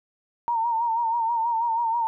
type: tone with vibrato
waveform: sine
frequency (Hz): 923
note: A#5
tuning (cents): -17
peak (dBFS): -21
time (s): 0.48-2.07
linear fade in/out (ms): 0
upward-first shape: sine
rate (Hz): 6.2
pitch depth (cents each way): 59
effects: none